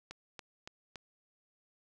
click train, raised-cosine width 0.2 ms, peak -27 dBFS, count 4, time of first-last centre 0.11-0.957 s, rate 3.54 Hz, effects none

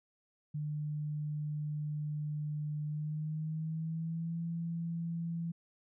sine tone with pitch glide, 150 to 167.4 Hz, D3 to E3, +37 to +27 cents, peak -34 dBFS, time 0.54-5.52 s, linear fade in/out 10 ms, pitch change +190 cents, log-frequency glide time 2.86-4.4 s, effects none

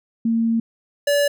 sine / square tone pair in turn, 228.2 / 575 Hz, A#3 / D5, -37 / -37 cents, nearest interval octave + major third, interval 1600 cents, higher second, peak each -16 dBFS, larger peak neither, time 0.25-0.6 / 1.07-1.28 s, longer first, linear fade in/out 5 ms, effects none

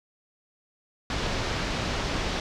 pink low-pass noise, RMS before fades -29 dBFS, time 1.1-2.4 s, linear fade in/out 2 ms, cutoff 5600 Hz, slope 24 dB/octave, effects none

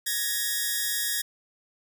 5% pulse tone pair together, 1673.8 / 1864.7 Hz, G#6 / A#6, +13 / 0 cents, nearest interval major second, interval 187 cents, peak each -18 dBFS, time 0.06-1.22 s, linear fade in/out 10 ms, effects none

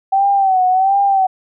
sine tone with vibrato, 767 Hz, G5, 38 cents flat, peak -10 dBFS, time 0.12-1.27 s, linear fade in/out 10 ms, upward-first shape sine, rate 1.4 Hz, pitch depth 73 cents each way, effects none

